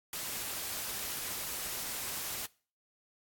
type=noise; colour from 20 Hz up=white; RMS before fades=-38 dBFS; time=0.13-2.46 s; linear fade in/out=2 ms; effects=noise-tail reverb RT60 0.4 s tail -22 dB re dry + AAC 64 kbps